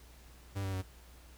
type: tone with pitch steps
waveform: 45% pulse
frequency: 98 / 95.87 / 93.79 Hz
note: G2 / G2 / F#2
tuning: 0 / -38 / +24 cents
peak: -34 dBFS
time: 0.55-0.826 s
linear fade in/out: 20 ms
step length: 92 ms
effects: added 60 Hz sine -54 dBFS peak until 1.37 s + pink hiss -60 dBFS RMS until 1.37 s